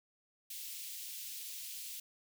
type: high-pass noise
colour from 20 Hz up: white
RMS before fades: -45 dBFS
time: 0.5-2 s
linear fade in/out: 5 ms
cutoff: 2600 Hz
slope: 24 dB/octave
effects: none